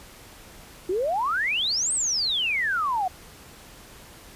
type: exponential two-way sweep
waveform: sine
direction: up then down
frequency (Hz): 346.1 to 8650 to 712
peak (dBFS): -22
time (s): 0.89-3.08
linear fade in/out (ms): 5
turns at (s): 1.93
effects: pink hiss -47 dBFS RMS until 4.35 s + resampled to 32000 Hz